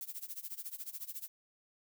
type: noise with tremolo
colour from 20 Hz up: violet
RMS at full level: -41 dBFS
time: 0.01-1.28 s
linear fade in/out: 0 ms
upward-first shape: sine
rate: 14 Hz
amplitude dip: 90%
effects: none